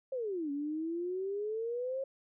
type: exponential two-way sweep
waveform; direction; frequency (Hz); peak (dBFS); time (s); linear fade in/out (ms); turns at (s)
sine; down then up; 545 to 279.8 to 545; -33; 0.12-2.04; 5; 0.51
effects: none